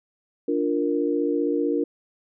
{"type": "chord", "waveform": "sine", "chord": "Bb major", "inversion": "first", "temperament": "equal", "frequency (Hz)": [293.7, 349.2, 466.2], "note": ["D4", "F4", "Bb4"], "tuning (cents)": [0, 0, 0], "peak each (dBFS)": [-24, -26, -25], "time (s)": [0.48, 1.84], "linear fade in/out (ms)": 5, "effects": []}